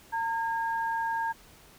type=tone pair together; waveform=sine; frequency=911 / 1625.6 Hz; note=A#5 / G#6; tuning=-40 / -38 cents; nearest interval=minor seventh; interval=1002 cents; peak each=-28 / -34 dBFS; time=0.12-1.33 s; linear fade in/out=20 ms; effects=pink hiss -55 dBFS RMS until 1.78 s